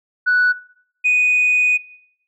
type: tone pair in turn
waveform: sine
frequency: 1480 / 2484 Hz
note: F#6 / D#7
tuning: 0 / -3 cents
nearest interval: major sixth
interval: 897 cents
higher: second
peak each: -11 / -11 dBFS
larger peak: neither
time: 0.26-0.53 / 1.04-1.78 s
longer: second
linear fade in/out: 20 ms
effects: noise-tail reverb RT60 0.7 s tail -20 dB re dry + tanh soft clip ceiling -9 dBFS